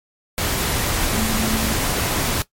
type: tone in noise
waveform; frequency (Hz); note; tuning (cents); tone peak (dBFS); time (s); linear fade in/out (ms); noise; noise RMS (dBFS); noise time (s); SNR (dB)
sine; 220; A3; 0; -23; 1.13-1.73; 0; pink; -21; 0.38-2.42; -5
effects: noise-tail reverb RT60 0.1 s tail -17 dB re dry + MP3 64 kbps